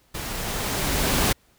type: noise with level ramp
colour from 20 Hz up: pink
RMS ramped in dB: -32 to -20 dBFS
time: 0.14-1.33 s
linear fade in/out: 10 ms
effects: pink hiss -61 dBFS RMS until 1.58 s